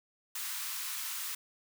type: high-pass noise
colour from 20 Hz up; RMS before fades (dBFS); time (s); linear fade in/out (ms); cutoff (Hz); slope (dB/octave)
white; -38; 0.35-1.35; 5; 950; 48
effects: none